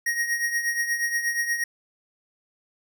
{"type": "tone with tremolo", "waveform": "square", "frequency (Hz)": 1878, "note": "A#6", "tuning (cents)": 12, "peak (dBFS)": -21, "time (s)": [0.06, 1.64], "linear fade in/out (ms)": 5, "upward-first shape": "triangle", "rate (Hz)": 8.4, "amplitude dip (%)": 70, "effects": []}